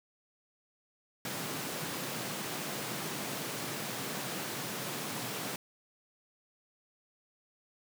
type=high-pass noise; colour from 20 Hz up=pink; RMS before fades=-38 dBFS; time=1.25-5.56 s; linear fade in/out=2 ms; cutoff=120 Hz; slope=48 dB/octave; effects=none